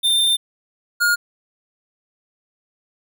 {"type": "tone pair in turn", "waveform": "square", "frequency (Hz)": [3594, 1426.3], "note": ["A7", "F6"], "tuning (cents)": [36, 36], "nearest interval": "octave + major third", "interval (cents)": 1600, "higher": "first", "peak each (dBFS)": -15, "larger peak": "neither", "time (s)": [[0.03, 0.37], [1, 1.16]], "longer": "first", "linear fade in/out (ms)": 20, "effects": []}